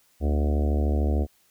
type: harmonic tone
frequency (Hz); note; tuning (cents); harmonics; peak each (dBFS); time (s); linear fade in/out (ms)
73.42; D2; 0; 1 / 3 / 4 / 5 / 6 / 7 / 8 / 9 / 10; -21 / -31 / -33 / -35 / -37 / -38 / -39 / -40 / -41; 0.2-1.27; 50
effects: white hiss -63 dBFS RMS until 1.5 s